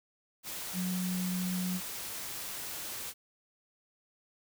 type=tone in noise; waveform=sine; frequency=182.5 Hz; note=F#3; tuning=24 cents flat; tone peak=-31 dBFS; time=0.73-1.81 s; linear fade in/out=50 ms; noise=white; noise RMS=-40 dBFS; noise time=0.43-3.14 s; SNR=+6 dB; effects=none